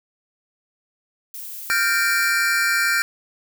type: noise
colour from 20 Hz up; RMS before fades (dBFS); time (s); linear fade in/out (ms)
violet; -34; 1.34-2.3; 2
type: chord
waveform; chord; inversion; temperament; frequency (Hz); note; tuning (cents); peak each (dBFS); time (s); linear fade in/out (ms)
square; G minor seventh; third; equal with one note detuned; 1396.9 / 1568 / 1825.2 / 2349; F6 / G6 / Bb6 / D7; 0 / 0 / -37 / 0; -23 / -23 / -25 / -25; 1.7-3.02; 0
effects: none